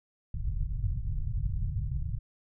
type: low-pass noise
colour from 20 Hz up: pink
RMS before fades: -31 dBFS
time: 0.34-2.19 s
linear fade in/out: 5 ms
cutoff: 140 Hz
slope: 48 dB/octave
effects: none